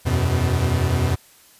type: chord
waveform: 45% pulse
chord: E suspended second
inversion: none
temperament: equal with one note detuned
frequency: 82.41 / 92.5 / 125.34 Hz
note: E2 / F#2 / B2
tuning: 0 / 0 / +26 cents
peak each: -22 dBFS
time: 0.05-1.16 s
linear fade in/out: 20 ms
effects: white hiss -51 dBFS RMS until 1.59 s + resampled to 32000 Hz